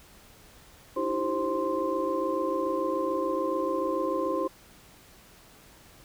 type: tone cluster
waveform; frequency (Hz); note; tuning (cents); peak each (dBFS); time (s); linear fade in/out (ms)
sine; 304 / 330.9 / 386.5 / 527 / 1045; D#4 / E4 / G4 / C5 / C6; -40 / +7 / -24 / +12 / -2; -35 / -32 / -33 / -30 / -32; 0.96-4.48; 10
effects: pink hiss -54 dBFS RMS until 6.04 s